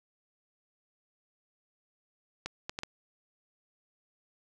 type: clicks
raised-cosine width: 0.2 ms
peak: -18 dBFS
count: 4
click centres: 2.46 / 2.695 / 2.789 / 2.834 s
effects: none